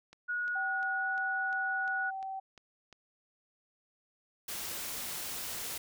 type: click train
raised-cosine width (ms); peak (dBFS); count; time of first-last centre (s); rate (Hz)
0.2; -35; 9; 0.13-2.927; 2.86
type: tone with pitch glide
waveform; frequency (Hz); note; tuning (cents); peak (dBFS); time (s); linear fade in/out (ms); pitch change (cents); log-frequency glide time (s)
sine; 1454 to 1463.3; F#6 to F#6; -31 to -20; -31; 0.28-2.11; 20; +11; 0.95-1.07
type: tone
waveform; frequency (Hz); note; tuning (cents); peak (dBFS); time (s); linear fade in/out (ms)
sine; 770; G5; -31; -36; 0.55-2.4; 10
type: noise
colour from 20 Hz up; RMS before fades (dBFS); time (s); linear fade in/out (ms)
white; -39; 4.48-5.78; 5
effects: none